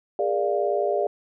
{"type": "chord", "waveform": "sine", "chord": "Bb dominant seventh", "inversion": "third", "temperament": "equal with one note detuned", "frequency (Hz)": [407.7, 466.2, 587.3, 698.5], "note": ["Ab4", "Bb4", "D5", "F5"], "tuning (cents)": [-32, 0, 0, 0], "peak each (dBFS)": [-25, -30, -25, -27], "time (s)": [0.19, 1.07], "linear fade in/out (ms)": 2, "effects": []}